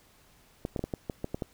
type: clicks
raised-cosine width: 2 ms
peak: -18 dBFS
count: 9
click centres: 0.651 / 0.762 / 0.793 / 0.84 / 0.938 / 1.098 / 1.244 / 1.345 / 1.422 s
effects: pink hiss -61 dBFS RMS until 1.53 s